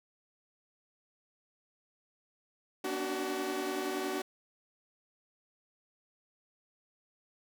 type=tone cluster; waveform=sawtooth; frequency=242.7 / 286 / 296.6 / 377 Hz; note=B3 / D4 / D4 / F#4; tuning=-30 / -46 / +17 / +32 cents; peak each=-40 / -37 / -36 / -31 dBFS; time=2.84-4.22 s; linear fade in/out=5 ms; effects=10-bit